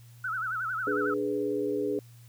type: tone with vibrato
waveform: sine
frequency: 1400 Hz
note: F6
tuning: 4 cents sharp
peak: -29 dBFS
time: 0.24-1.14 s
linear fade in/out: 5 ms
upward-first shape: sine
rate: 11 Hz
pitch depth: 160 cents each way
type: chord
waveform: sine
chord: G# diminished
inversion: second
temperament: equal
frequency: 293.7 / 415.3 / 493.9 Hz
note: D4 / G#4 / B4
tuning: 0 / 0 / 0 cents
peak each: -32 / -29 / -34 dBFS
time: 0.87-1.99 s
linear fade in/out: 2 ms
effects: added 118 Hz sine -49 dBFS peak until 2.28 s + white hiss -61 dBFS RMS until 2.28 s